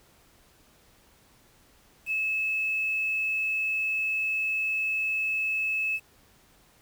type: tone with quantisation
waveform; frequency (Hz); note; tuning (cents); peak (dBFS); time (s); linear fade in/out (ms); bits
sine; 2600; E7; -24; -25; 2.06-6; 50; 8
effects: pink hiss -60 dBFS RMS until 6.81 s